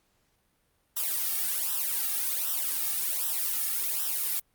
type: noise with flanger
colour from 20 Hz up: blue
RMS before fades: -29 dBFS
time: 0.96-4.4 s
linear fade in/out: 10 ms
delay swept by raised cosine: 0.44 to 2.04 ms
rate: 1.3 Hz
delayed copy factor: -0.9
effects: pink hiss -71 dBFS RMS until 4.54 s + Opus 48 kbps